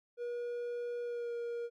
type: tone with pitch glide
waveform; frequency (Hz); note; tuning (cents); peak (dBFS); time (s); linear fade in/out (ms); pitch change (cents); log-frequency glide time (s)
triangle; 480.4 to 472.4; B4 to A#4; -48 to +23; -34; 0.17-1.7; 50; -29; 1.02-1.33
effects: none